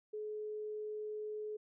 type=tone; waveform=sine; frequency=425.7 Hz; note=G#4; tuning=43 cents sharp; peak=-39 dBFS; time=0.13-1.57 s; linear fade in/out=10 ms; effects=none